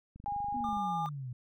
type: click train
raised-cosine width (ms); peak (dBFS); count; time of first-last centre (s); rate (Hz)
5; -37; 16; 0.16-0.77; 24.6
type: tone with pitch glide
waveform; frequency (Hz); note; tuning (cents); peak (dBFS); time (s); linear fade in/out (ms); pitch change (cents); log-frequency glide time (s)
sine; 816 to 828.3; G#5 to G#5; -31 to -5; -32; 0.26-1.06; 0; +26; 0.41-0.82
type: exponential sweep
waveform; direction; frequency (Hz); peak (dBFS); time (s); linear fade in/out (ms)
sine; down; 254.5 to 120; -37; 0.54-1.33; 5
type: tone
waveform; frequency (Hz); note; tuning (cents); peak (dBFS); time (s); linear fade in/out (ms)
triangle; 1200; D6; +37; -35; 0.64-1.09; 2
effects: none